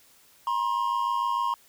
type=tone pair together; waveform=triangle; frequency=957 / 1063.6 Hz; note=A#5 / C6; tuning=+45 / +28 cents; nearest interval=major second; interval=183 cents; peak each=-25 dBFS; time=0.47-1.54 s; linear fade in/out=2 ms; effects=white hiss -58 dBFS RMS until 1.68 s